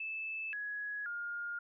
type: tone with pitch steps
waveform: sine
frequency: 2625 / 1675 / 1416 Hz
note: E7 / G#6 / F6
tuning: -8 / +14 / +23 cents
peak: -37 dBFS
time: 0-1.59 s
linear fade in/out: 5 ms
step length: 530 ms
effects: none